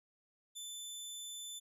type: tone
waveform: 20% pulse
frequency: 3520 Hz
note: A7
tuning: in tune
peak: -38 dBFS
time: 0.55-1.6 s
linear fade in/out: 20 ms
effects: none